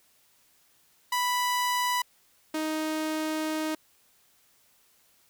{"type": "tone pair in turn", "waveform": "sawtooth", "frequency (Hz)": [988, 312.2], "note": ["B5", "D#4"], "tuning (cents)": [0, 6], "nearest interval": "octave + minor sixth", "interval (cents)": 1994, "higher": "first", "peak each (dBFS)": [-21, -24], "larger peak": "first", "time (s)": [[1.12, 2.02], [2.54, 3.75]], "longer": "second", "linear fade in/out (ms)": 5, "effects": ["white hiss -64 dBFS RMS until 5.29 s"]}